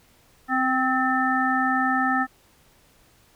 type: harmonic tone with a mistuned harmonic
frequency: 260 Hz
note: C4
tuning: 11 cents flat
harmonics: 1 / 3 / 5 / 7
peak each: -25 / -25 / -25 / -25 dBFS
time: 0.48-2.27 s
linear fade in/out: 50 ms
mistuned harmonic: 7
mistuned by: -30 cents
effects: pink hiss -58 dBFS RMS until 3.35 s